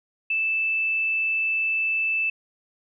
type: tone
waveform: sine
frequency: 2637 Hz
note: E7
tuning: in tune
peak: -21 dBFS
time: 0.3-2.3 s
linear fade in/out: 5 ms
effects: none